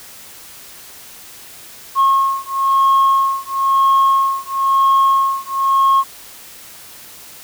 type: beating tone pair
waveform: sine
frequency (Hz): 1084 / 1085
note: C#6 / C#6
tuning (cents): -39 / -37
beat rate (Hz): 1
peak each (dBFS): -13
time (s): 1.95-6.04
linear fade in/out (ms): 50
effects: tanh soft clip ceiling -7 dBFS + white hiss -38 dBFS RMS until 7.43 s